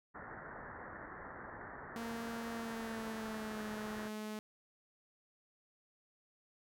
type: low-pass noise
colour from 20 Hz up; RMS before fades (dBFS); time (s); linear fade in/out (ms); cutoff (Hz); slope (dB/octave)
white; -49; 0.14-4.09; 20; 1900; 96
type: tone with pitch glide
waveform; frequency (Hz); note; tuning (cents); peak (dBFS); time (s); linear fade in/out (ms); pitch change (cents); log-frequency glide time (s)
sawtooth; 230.7 to 214; A#3 to A3; -18 to -48; -37; 1.96-4.39; 0; -130; 2.55-3.65
effects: none